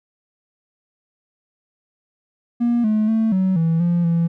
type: tone with pitch steps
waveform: triangle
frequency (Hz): 237.8 / 214.9 / 222.3 / 188.2 / 164.1 / 172.8 / 168.1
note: A#3 / A3 / A3 / F#3 / E3 / F3 / E3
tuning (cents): +35 / -41 / +18 / +30 / -8 / -18 / +34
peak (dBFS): -12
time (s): 2.6-4.28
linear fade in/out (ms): 20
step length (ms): 240
effects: tanh soft clip ceiling -10 dBFS